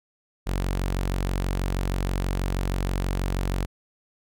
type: tone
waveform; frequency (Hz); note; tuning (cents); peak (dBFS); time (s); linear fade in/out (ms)
sawtooth; 46.25; F#1; 0; -20; 0.46-3.66; 20
effects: none